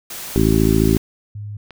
white noise, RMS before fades -31 dBFS, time 0.1-0.98 s, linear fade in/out 5 ms
harmonic tone, 54.4 Hz, A1, 19 cents flat, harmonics 1 / 2 / 3 / 4 / 5 / 6 / 7, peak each -20 / -20 / -20 / -20 / -20 / -20 / -20 dBFS, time 0.36-0.97 s, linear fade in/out 0 ms
sine tone, 103.83 Hz, G#2, in tune, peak -27 dBFS, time 1.35-1.57 s, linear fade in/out 5 ms
click, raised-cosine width 0.3 ms, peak -22 dBFS, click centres 1.707 s
effects none

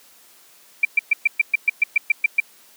sine tone bursts, 2349 Hz, D7, in tune, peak -11 dBFS, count 12, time 0.83-2.402 s, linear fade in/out 5 ms, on 21 ms, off 120 ms, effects white hiss -51 dBFS RMS until 2.76 s + high-pass 200 Hz 12 dB/octave

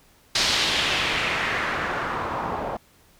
white noise with low-pass filter sweep, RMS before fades -25 dBFS, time 0.35-2.77 s, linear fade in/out 5 ms, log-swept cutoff 4800 to 740 Hz, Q 1.7, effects pink hiss -57 dBFS RMS until 3.19 s

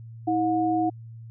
sine tone pair together, 322.1 / 723.1 Hz, E4 / F#5, -40 / -40 cents, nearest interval octave + major second, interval 1400 cents, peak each -23 / -24 dBFS, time 0.27-0.9 s, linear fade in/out 10 ms, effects added 114 Hz sine -39 dBFS peak until 1.3 s

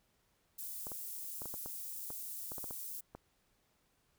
white high-pass noise, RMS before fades -44 dBFS, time 0.58-3.01 s, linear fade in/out 10 ms, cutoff 10000 Hz, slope 12 dB/octave
clicks, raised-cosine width 1 ms, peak -32 dBFS, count 12, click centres 0.869 / 0.918 / 1.419 / 1.457 / 1.541 / 1.66 / 2.104 / 2.519 / 2.582 / 2.642 / 2.709 / 3.15 s
effects pink hiss -75 dBFS RMS until 4.18 s

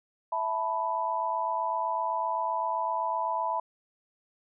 sine chord, E suspended fourth, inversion none, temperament equal, 659.3 / 880 / 987.8 Hz, E5 / A5 / B5, 0 / 0 / 0 cents, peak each -34 / -32 / -29 dBFS, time 0.32-3.6 s, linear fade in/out 5 ms, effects none

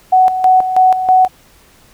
sine tone with tremolo, 745 Hz, F#5, 12 cents sharp, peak -5 dBFS, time 0.12-1.28 s, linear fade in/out 10 ms, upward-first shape square, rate 3.1 Hz, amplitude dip 65%, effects pink hiss -47 dBFS RMS until 1.93 s

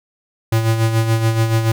square tone with tremolo, 112.6 Hz, A2, 40 cents sharp, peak -12 dBFS, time 0.52-1.72 s, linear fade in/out 5 ms, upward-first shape sine, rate 7 Hz, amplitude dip 55%, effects none

